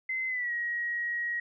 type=tone with pitch glide; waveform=sine; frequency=2057 to 1897.2 Hz; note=C7 to A#6; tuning=-30 to +30 cents; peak=-29 dBFS; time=0.09-1.4 s; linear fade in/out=5 ms; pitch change=-140 cents; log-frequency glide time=0.28-0.52 s; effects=none